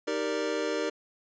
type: chord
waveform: square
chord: Eb major seventh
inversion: none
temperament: equal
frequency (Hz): 311.1 / 392 / 466.2 / 587.3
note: Eb4 / G4 / Bb4 / D5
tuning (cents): 0 / 0 / 0 / 0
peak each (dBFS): -35 / -35 / -33 / -35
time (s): 0.07-0.9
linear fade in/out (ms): 10
effects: resampled to 16000 Hz